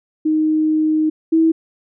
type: tone pair in turn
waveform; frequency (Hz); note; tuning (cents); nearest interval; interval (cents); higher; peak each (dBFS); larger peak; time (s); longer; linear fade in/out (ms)
sine; 311.1 / 323.8; D#4 / E4; 0 / -31; minor second; 69; second; -13 / -10; second; 0.25-1.1 / 1.32-1.52; first; 10
effects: none